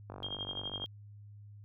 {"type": "click train", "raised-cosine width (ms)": 1, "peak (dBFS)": -30, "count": 37, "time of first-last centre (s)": [0.1, 0.841], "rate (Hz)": 48.6}
{"type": "tone with tremolo", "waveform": "sine", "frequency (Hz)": 3221, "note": "G7", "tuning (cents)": 46, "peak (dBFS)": -34, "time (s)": [0.23, 0.86], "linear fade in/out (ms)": 0, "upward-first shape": "triangle", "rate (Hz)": 12, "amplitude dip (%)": 90}
{"effects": ["added 103 Hz sine -49 dBFS peak until 1.64 s"]}